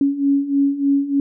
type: beating tone pair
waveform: sine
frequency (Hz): 277.2 / 280.5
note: C#4 / C#4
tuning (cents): 0 / +21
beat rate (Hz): 3.3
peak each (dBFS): -20 / -16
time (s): 0.01-1.2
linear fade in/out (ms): 2
effects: none